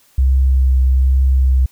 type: tone with vibrato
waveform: sine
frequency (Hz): 65.41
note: C2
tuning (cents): 0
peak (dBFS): -9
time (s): 0.18-1.66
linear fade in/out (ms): 5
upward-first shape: triangle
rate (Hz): 1.2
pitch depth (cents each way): 20
effects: white hiss -53 dBFS RMS until 1.71 s